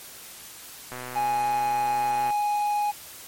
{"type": "click train", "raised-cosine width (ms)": 0.5, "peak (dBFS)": -21, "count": 174, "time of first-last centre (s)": [0.92, 2.304], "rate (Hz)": 125}
{"type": "tone", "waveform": "triangle", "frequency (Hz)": 830.6, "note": "G#5", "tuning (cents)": 0, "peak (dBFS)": -20, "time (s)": [1.15, 2.92], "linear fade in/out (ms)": 20}
{"effects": ["white hiss -43 dBFS RMS until 3.27 s", "MP3 64 kbps"]}